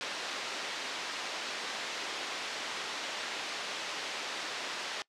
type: band-pass noise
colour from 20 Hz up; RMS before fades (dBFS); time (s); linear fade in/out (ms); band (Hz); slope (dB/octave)
white; -38; 0.01-5.02; 0; 330 to 4300; 12
effects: noise-tail reverb RT60 0.1 s tail -22 dB re dry + low-pass 7000 Hz 12 dB/octave